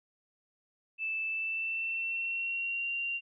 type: tone with pitch glide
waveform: sine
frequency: 2637 to 2767 Hz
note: E7 to F7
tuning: 0 to -17 cents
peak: -31 dBFS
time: 0.98-3.21 s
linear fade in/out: 50 ms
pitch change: +83 cents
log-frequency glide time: 1.28-2.89 s
effects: none